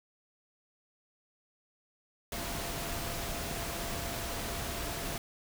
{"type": "tone in noise", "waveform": "sine", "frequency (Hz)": 683, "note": "F5", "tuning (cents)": -39, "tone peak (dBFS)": -45, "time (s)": [2.32, 5.18], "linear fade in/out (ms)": 2, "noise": "pink", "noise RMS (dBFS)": -37, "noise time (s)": [2.32, 5.18], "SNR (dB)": -11, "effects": []}